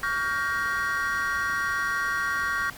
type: chord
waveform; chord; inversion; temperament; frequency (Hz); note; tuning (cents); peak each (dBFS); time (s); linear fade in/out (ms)
triangle; G half-diminished seventh; second; just; 1128.9 / 1411.2 / 1568 / 1881.6; Db6 / F6 / G6 / Bb6; +31 / +18 / 0 / +16; -28; 0.03-2.7; 2
effects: tanh soft clip ceiling -15 dBFS + pink hiss -43 dBFS RMS until 2.77 s